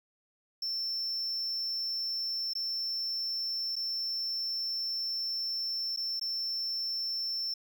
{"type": "tone with dropouts", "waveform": "triangle", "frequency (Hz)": 5370, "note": "E8", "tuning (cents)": 31, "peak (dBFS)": -30, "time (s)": [0.62, 7.54], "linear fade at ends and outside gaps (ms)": 5, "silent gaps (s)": [[2.535, 2.551], [3.757, 3.763], [5.963, 5.972], [6.197, 6.212]], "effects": ["10-bit"]}